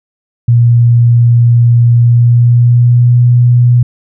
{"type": "tone with pitch glide", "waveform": "sine", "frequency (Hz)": [118.8, 121.79], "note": ["A#2", "B2"], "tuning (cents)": [33, -24], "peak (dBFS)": -3, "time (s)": [0.48, 3.83], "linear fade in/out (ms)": 5, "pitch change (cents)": 43, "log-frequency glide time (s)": [1.96, 3.18], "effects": []}